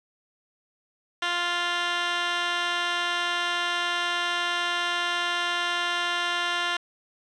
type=tone with band-pass filter; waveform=15% pulse; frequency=349.2 Hz; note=F4; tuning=in tune; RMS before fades=-27 dBFS; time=1.22-6.77 s; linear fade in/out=5 ms; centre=2400 Hz; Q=2.4; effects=resampled to 22050 Hz + 8-bit